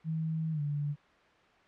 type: tone with pitch glide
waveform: sine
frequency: 160 to 145.88 Hz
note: D#3 to D3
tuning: +49 to -11 cents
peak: -30 dBFS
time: 0.04-0.96 s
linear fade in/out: 50 ms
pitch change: -160 cents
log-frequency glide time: 0.52-0.61 s
effects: white hiss -61 dBFS RMS until 1.67 s + low-pass 2000 Hz 12 dB/octave